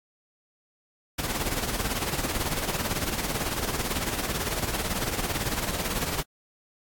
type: noise with tremolo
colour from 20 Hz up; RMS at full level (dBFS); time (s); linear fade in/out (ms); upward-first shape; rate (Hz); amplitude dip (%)
pink; -27; 1.18-6.23; 10; sine; 18; 60
effects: AAC 64 kbps